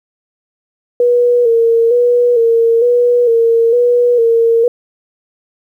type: tone with vibrato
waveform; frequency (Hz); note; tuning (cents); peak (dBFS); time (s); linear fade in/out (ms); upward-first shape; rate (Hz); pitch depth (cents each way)
sine; 472.4; A#4; +23; -7; 1-4.68; 2; square; 1.1; 46
effects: 8-bit